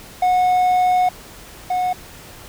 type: tone pair in turn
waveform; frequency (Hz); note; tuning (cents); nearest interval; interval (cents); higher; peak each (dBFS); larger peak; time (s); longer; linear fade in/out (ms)
triangle; 730 / 730; F#5 / F#5; -24 / -24; unison; 0; neither; -11 / -15; first; 0.22-1.09 / 1.7-1.93; first; 5
effects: pink hiss -40 dBFS RMS until 2.48 s